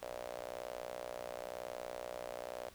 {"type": "tone with high-pass filter", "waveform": "sawtooth", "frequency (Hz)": 61, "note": "B1", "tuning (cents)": -21, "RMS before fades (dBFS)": -45, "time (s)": [0.02, 2.69], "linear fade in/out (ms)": 5, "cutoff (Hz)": 580, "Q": 5.5, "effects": ["pink hiss -60 dBFS RMS until 2.74 s"]}